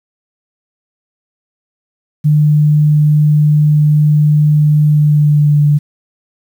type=tone with pitch glide; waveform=sine; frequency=150.2 to 147.11 Hz; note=D3 to D3; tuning=+39 to +3 cents; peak=-6 dBFS; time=2.24-5.79 s; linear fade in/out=20 ms; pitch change=-36 cents; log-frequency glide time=4.82-5.63 s; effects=7-bit